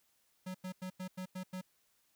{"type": "tone bursts", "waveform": "square", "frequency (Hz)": 185, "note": "F#3", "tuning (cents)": 0, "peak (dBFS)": -40, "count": 7, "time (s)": [0.46, 1.614], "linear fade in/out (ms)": 10, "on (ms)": 86, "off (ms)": 92, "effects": ["white hiss -74 dBFS RMS until 2.15 s"]}